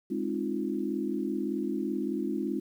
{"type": "chord", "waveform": "sine", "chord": "F minor seventh", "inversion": "first", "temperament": "equal with one note detuned", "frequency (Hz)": [207.7, 266, 311.1, 349.2], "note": ["Ab3", "C4", "Eb4", "F4"], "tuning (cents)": [0, 29, 0, 0], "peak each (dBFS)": -34, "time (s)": [0.1, 2.6], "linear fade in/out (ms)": 10, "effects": ["10-bit"]}